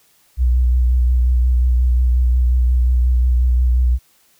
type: tone with vibrato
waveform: sine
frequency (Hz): 61.74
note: B1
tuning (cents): 0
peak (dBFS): -11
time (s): 0.37-3.99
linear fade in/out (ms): 50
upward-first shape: sine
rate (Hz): 5.6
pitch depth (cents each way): 30
effects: white hiss -56 dBFS RMS until 4.39 s